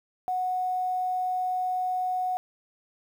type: tone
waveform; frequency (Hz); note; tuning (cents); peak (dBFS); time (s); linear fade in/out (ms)
sine; 736; F#5; -9; -25; 0.28-2.37; 0
effects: 9-bit